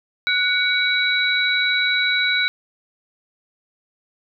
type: tone cluster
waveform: sine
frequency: 1475 / 2256 / 3912 Hz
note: F#6 / C#7 / B7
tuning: -6 / +30 / -17 cents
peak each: -21 dBFS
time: 0.27-2.48 s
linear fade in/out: 0 ms
effects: none